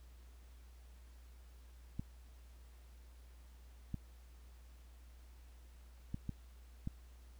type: clicks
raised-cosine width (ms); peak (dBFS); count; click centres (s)
5; -27; 5; 1.995 / 3.943 / 6.144 / 6.293 / 6.874
effects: added 60 Hz sine -55 dBFS peak until 7.39 s + pink hiss -69 dBFS RMS until 7.39 s